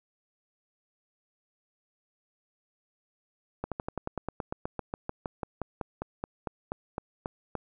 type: slowing click train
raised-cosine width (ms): 1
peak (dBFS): -18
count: 25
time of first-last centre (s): 3.64-7.553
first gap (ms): 77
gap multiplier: 1.06
effects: none